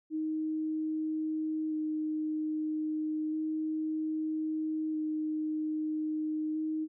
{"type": "tone with vibrato", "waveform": "sine", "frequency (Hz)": 311.1, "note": "D#4", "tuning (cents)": 0, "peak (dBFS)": -30, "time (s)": [0.1, 6.88], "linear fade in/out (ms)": 50, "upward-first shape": "square", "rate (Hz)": 0.31, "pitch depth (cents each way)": 9, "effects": []}